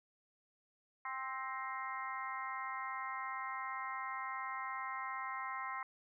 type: harmonic tone with a mistuned harmonic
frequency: 262.7 Hz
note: C4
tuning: 7 cents sharp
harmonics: 3 / 4 / 5 / 6 / 7 / 8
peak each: -48 / -42 / -46 / -56 / -48 / -48 dBFS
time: 1.05-5.83 s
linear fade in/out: 2 ms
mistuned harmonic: 7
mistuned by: +32 cents
effects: none